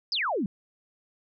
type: exponential sweep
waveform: sine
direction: down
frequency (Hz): 5300 to 174.61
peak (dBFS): -25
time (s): 0.12-0.46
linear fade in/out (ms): 2
effects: none